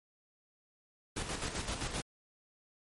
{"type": "noise with tremolo", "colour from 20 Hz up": "pink", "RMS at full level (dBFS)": -36, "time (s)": [1.16, 2.02], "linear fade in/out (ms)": 10, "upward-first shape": "square", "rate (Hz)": 7.7, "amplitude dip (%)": 50, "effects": ["MP3 48 kbps"]}